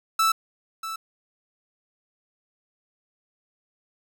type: tone with echo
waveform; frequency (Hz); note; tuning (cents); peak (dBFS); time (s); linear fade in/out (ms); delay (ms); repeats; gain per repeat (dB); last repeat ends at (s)
45% pulse; 1318.5; E6; 0; -18; 0.19-0.32; 5; 640; 1; -12; 0.96
effects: none